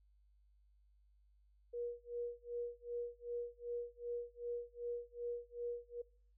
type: tone with tremolo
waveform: sine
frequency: 478.7 Hz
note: A#4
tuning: 46 cents sharp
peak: -38 dBFS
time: 1.73-6.02 s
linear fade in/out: 10 ms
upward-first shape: sine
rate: 2.6 Hz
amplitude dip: 100%
effects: noise-tail reverb RT60 0.5 s tail -23 dB re dry + added 50 Hz sine -67 dBFS peak until 6.37 s